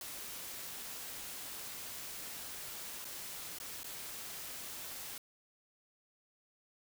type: noise with dropouts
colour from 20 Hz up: white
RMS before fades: -45 dBFS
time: 0.01-5.18 s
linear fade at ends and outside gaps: 2 ms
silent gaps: 3.046-3.051 / 3.586-3.6 / 3.833-3.842 s
effects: none